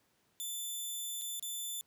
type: tone with dropouts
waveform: 10% pulse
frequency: 3520 Hz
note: A7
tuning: in tune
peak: -30 dBFS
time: 0.4-1.81 s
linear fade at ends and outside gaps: 0 ms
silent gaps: 1.213-1.218 / 1.396-1.426 s
effects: pink hiss -73 dBFS RMS until 1.86 s + high-pass 100 Hz 12 dB/octave